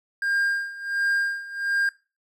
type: tone with tremolo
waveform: triangle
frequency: 1606 Hz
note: G6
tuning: 41 cents sharp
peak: -18 dBFS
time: 0.22-1.89 s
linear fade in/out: 2 ms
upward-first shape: sine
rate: 1.4 Hz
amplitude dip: 85%
effects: noise-tail reverb RT60 0.3 s tail -20 dB re dry